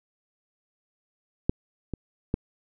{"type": "clicks", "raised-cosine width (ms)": 3, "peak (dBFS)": [-8, -18, -11], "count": 3, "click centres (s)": [1.495, 1.937, 2.341], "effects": []}